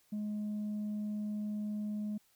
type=tone; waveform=sine; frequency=210 Hz; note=G#3; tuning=19 cents sharp; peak=-32 dBFS; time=0.12-2.18 s; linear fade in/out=10 ms; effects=tanh soft clip ceiling -33 dBFS + white hiss -70 dBFS RMS until 2.35 s